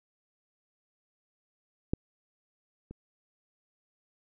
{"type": "clicks", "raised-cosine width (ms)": 3, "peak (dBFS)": [-14, -30], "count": 2, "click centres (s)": [1.935, 2.91], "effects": []}